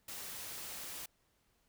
white noise, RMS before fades -45 dBFS, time 0.08-1.06 s, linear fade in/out 5 ms, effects pink hiss -75 dBFS RMS until 1.68 s

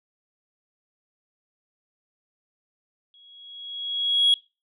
sine tone with exponential growth, 3322 Hz, G#7, in tune, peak -12 dBFS, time 3.14-4.34 s, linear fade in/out 1 ms, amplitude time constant 260 ms, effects noise-tail reverb RT60 0.3 s tail -24 dB re dry + tanh soft clip ceiling -12 dBFS

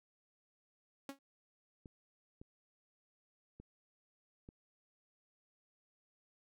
sawtooth tone with exponential decay, 275.3 Hz, C#4, 12 cents flat, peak -36 dBFS, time 1.09-1.19 s, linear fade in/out 2 ms, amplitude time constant 21 ms
clicks, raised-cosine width 3 ms, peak -39 dBFS, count 4, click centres 1.858 / 2.415 / 3.6 / 4.489 s
effects none

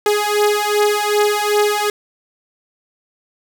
sawtooth beating tone pair, 415.3 / 417.9 Hz, G#4 / G#4, 0 / +11 cents, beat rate 2.6 Hz, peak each -13 dBFS, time 0.06-1.9 s, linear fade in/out 2 ms, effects none

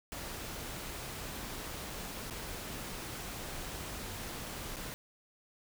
pink noise with dropouts, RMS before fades -42 dBFS, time 0.12-4.94 s, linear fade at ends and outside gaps 0 ms, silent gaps 1.898-1.901 / 2.299-2.308 / 4.761-4.767 s, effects none

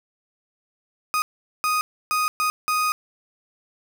35% pulse tone bursts at uneven times, 1244.5 Hz, D#6, in tune, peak -18 dBFS, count 5, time 1.14-1.22 / 1.64-1.81 / 2.11-2.28 / 2.4-2.5 / 2.68-2.92 s, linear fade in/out 0 ms, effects none

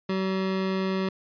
25% pulse tone, 190 Hz, F#3, 46 cents sharp, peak -21 dBFS, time 0.09-1.09 s, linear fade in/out 5 ms, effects resampled to 11025 Hz

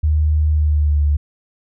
sine tone with pitch glide, 76.5 to 73.34 Hz, D#2 to D2, -29 to -2 cents, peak -12 dBFS, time 0.03-1.17 s, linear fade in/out 10 ms, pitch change -73 cents, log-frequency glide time 0.52-1.02 s, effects none

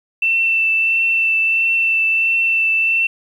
sine tone with vibrato, 2674 Hz, E7, 24 cents sharp, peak -13 dBFS, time 0.22-3.07 s, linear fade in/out 5 ms, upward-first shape triangle, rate 1.5 Hz, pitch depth 16 cents each way, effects 8-bit

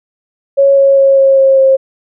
sine tone with pitch steps, 553 / 549.2 / 545.4 / 541.6 / 537.9 / 534.2 Hz, C#5 / C#5 / C#5 / C#5 / C5 / C5, -4 / -16 / -28 / -40 / +48 / +36 cents, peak -4 dBFS, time 0.57-1.77 s, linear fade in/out 20 ms, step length 200 ms, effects none

